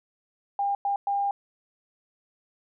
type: tone bursts at uneven times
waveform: sine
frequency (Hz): 802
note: G5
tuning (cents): +39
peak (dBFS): -23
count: 3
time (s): 0.59-0.75 / 0.85-0.96 / 1.07-1.31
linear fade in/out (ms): 2
effects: none